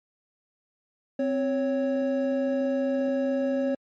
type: tone pair together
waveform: triangle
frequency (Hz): 261.1 / 554.4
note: C4 / C#5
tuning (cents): -3 / 0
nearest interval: octave + minor second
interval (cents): 1303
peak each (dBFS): -24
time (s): 1.19-3.75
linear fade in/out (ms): 5
effects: MP3 32 kbps